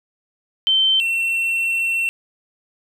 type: tone pair in turn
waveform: sine / triangle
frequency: 3100 / 2707 Hz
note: G7 / E7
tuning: -20 / +45 cents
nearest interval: major second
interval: 235 cents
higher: first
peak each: -13 / -16 dBFS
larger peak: first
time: 0.67-1 / 1-2.09 s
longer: second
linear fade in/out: 0 ms
effects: none